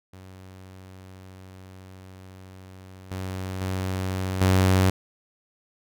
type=tone with level steps; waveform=sawtooth; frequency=93.9 Hz; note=F#2; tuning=26 cents sharp; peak=-39 / -26 / -22 / -13 dBFS; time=0.13-4.9 s; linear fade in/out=5 ms; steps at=3.11 / 3.61 / 4.41 s; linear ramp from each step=2 ms; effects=none